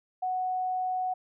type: tone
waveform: sine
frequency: 740 Hz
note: F#5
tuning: in tune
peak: -27 dBFS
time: 0.22-1.14 s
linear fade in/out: 10 ms
effects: none